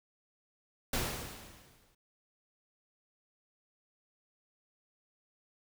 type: noise with exponential decay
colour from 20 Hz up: pink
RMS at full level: -31 dBFS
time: 0.93-1.95 s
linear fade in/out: 5 ms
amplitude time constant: 220 ms
effects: none